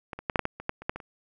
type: clicks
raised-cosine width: 0.5 ms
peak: -20 / -22 / -12 / -8 / -9 / -12 / -23 / -12 / -27 / -11 / -22 / -28 dBFS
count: 12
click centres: 0.132 / 0.19 / 0.298 / 0.358 / 0.393 / 0.454 / 0.6 / 0.694 / 0.82 / 0.895 / 0.96 / 1.002 s
effects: none